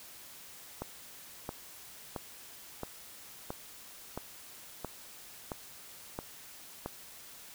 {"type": "click train", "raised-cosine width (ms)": 1, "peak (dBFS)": -22, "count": 10, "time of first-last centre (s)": [0.82, 6.86], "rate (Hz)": 1.49, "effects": ["white hiss -51 dBFS RMS until 7.54 s"]}